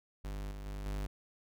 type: tone with level steps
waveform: 45% pulse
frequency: 49.86 Hz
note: G1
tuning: 30 cents sharp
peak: -38 / -42 / -39 / -35 dBFS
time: 0.24-1.07 s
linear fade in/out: 10 ms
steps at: 0.51 / 0.66 / 0.86 s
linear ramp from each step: 2 ms
effects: none